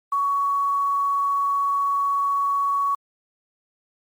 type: tone with quantisation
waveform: sine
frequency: 1121 Hz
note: C#6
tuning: 19 cents sharp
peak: -19 dBFS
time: 0.12-2.95 s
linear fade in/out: 5 ms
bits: 8
effects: Opus 48 kbps